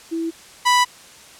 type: tone pair in turn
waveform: sine / sawtooth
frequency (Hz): 329.6 / 987.7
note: E4 / B5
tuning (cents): 0 / 0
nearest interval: octave + perfect fifth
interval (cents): 1900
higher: second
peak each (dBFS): -21 / -9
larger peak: second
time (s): 0.11-0.31 / 0.65-0.85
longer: neither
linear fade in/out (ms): 20
effects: white hiss -44 dBFS RMS until 1.39 s + low-pass 9000 Hz 12 dB/octave